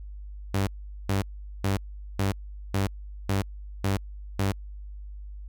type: tone bursts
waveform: sawtooth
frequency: 98 Hz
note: G2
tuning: in tune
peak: -19 dBFS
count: 8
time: 0.54-4.52 s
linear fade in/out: 5 ms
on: 130 ms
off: 420 ms
effects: added 50 Hz sine -37 dBFS peak until 5.48 s